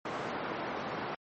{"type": "band-pass noise", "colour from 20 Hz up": "white", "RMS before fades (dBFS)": -37, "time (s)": [0.05, 1.15], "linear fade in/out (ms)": 5, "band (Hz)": [160, 1100], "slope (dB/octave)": 12, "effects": ["MP3 32 kbps"]}